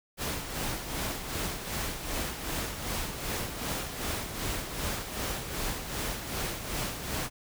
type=noise with tremolo; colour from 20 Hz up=pink; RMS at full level=-32 dBFS; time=0.17-7.3 s; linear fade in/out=50 ms; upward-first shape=sine; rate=2.6 Hz; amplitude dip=55%; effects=none